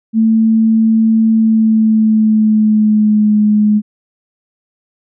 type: tone with pitch glide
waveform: sine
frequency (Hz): 222.6 to 210.7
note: A3 to G#3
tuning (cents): +20 to +25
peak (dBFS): -7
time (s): 0.13-3.82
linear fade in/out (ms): 50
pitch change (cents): -95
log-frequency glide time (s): 1.33-3.38
effects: none